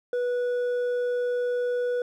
sine tone with hard clipping, 490 Hz, B4, 14 cents flat, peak -25 dBFS, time 0.13-2.02 s, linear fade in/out 2 ms, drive 4 dB, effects none

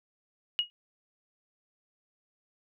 sine tone with exponential decay, 2888 Hz, F#7, 43 cents flat, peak -20 dBFS, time 0.59-0.7 s, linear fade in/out 0 ms, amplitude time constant 22 ms, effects none

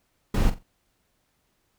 brown noise with echo, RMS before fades -20 dBFS, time 0.34-0.5 s, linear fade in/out 5 ms, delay 44 ms, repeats 3, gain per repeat -12 dB, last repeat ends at 0.632 s, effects pink hiss -71 dBFS RMS until 1.78 s

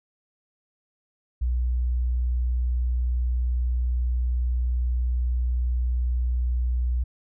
sine tone, 61.2 Hz, B1, 15 cents flat, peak -21 dBFS, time 1.41-7.04 s, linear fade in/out 10 ms, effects none

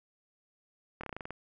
slowing click train, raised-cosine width 0.5 ms, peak -24 dBFS, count 9, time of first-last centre 1.01-1.306 s, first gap 25 ms, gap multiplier 1.11, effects none

